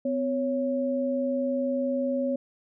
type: tone pair together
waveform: sine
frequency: 254.3 / 554.4 Hz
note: C4 / C#5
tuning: -49 / 0 cents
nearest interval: octave + minor second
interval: 1349 cents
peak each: -27 dBFS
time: 0.05-2.36 s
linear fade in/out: 5 ms
effects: none